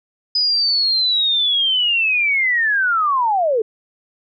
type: linear sweep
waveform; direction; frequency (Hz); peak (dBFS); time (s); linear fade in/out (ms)
sine; down; 5010 to 415.3; -14; 0.35-3.62; 5
effects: none